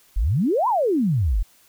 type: exponential two-way sweep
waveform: sine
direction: up then down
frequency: 38.89 to 1046 to 38.89 Hz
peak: -17 dBFS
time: 0.16-1.43 s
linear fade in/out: 10 ms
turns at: 0.68 s
effects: white hiss -56 dBFS RMS until 1.68 s